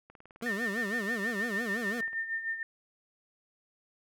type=click train; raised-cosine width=0.5 ms; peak=-37 dBFS; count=40; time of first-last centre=0.1-2.131 s; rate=19.2 Hz
type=tone with vibrato; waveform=25% pulse; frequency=217.5 Hz; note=A3; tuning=20 cents flat; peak=-30 dBFS; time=0.42-2.01 s; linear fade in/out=5 ms; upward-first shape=sine; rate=6 Hz; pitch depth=210 cents each way
type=tone with tremolo; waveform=sine; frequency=1810 Hz; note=A6; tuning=48 cents sharp; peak=-29 dBFS; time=0.46-2.63 s; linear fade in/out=2 ms; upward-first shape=sine; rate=6.5 Hz; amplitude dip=65%
effects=none